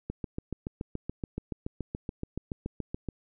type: click train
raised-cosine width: 3 ms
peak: -20 dBFS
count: 22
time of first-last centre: 0.1-3.087 s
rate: 7.03 Hz
effects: none